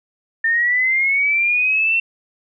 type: linear sweep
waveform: sine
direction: up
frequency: 1800 to 2714 Hz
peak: -14 dBFS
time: 0.44-2 s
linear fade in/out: 5 ms
effects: none